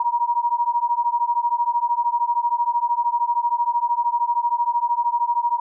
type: beating tone pair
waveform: sine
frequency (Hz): 945 / 958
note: A#5 / A#5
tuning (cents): +23 / +47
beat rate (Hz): 13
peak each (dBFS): -21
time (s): 0-5.6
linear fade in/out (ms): 5
effects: none